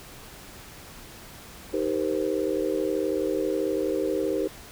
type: chord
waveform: sine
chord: C minor seventh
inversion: first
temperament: just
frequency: 314 / 392.4 / 470.9 / 523.3 Hz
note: Eb4 / G4 / Bb4 / C5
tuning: +16 / +2 / +18 / 0 cents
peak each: -29 / -28 / -30 / -30 dBFS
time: 1.73-4.48 s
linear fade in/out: 10 ms
effects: pink hiss -45 dBFS RMS until 4.71 s